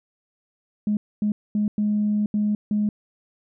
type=tone bursts at uneven times; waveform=sine; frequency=209.4 Hz; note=G#3; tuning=15 cents sharp; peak=-18 dBFS; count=6; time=0.87-0.97 / 1.22-1.32 / 1.55-1.68 / 1.78-2.26 / 2.34-2.55 / 2.71-2.89 s; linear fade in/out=2 ms; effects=tanh soft clip ceiling -14 dBFS